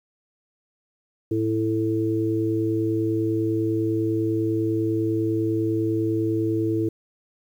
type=harmonic tone; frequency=110 Hz; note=A2; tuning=in tune; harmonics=1 / 3 / 4; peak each=-27 / -22 / -28 dBFS; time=1.31-6.89 s; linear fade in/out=5 ms; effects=9-bit